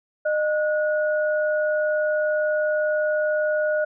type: tone pair together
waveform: sine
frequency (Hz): 611 / 1456.1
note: D#5 / F#6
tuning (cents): -32 / -28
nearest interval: octave + minor third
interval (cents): 1504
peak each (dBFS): -20 / -27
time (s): 0.25-3.85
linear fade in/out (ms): 10
effects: none